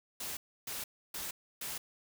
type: noise bursts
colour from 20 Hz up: white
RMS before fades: -40 dBFS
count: 4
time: 0.2-1.78 s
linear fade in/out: 5 ms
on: 170 ms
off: 300 ms
effects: none